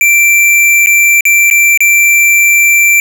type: tone with dropouts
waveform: square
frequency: 2349 Hz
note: D7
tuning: in tune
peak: -5 dBFS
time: 0.01-3 s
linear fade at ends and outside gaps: 1 ms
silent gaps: 0.861-0.87 / 1.208-1.253 / 1.501-1.511 / 1.775-1.805 s
effects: none